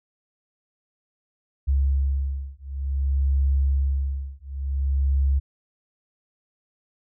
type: beating tone pair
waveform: sine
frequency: 68.2 / 68.75 Hz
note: C#2 / C#2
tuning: -28 / -14 cents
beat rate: 0.55 Hz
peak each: -23 dBFS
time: 1.67-5.4 s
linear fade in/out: 20 ms
effects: none